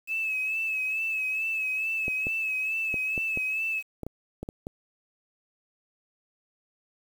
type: tone with vibrato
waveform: sine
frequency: 2592 Hz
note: E7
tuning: 30 cents flat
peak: -26 dBFS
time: 0.07-3.83 s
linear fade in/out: 50 ms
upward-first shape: sine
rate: 2.3 Hz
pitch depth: 43 cents each way
type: clicks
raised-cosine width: 2 ms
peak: -21 dBFS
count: 10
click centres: 2.081 / 2.269 / 2.942 / 3.178 / 3.374 / 4.033 / 4.066 / 4.43 / 4.489 / 4.669 s
effects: 8-bit